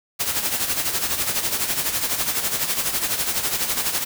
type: noise with tremolo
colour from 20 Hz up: white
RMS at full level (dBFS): -21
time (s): 0.19-4.05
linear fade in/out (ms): 20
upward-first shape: sine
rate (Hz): 12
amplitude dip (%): 60
effects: none